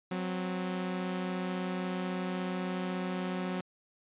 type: tone pair together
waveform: sawtooth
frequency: 183.6 / 259.9 Hz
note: F#3 / C4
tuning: -13 / -11 cents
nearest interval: tritone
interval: 602 cents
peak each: -29 / -36 dBFS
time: 0.11-3.61 s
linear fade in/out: 5 ms
effects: resampled to 8000 Hz